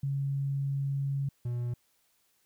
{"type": "tone pair in turn", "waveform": ["sine", "triangle"], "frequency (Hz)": [138.59, 121.08], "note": ["C#3", "B2"], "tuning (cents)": [0, -34], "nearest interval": "major second", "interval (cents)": 234, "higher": "first", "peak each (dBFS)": -28, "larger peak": "neither", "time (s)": [[0.03, 1.29], [1.45, 1.74]], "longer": "first", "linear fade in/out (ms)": 5, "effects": ["white hiss -71 dBFS RMS until 2.45 s"]}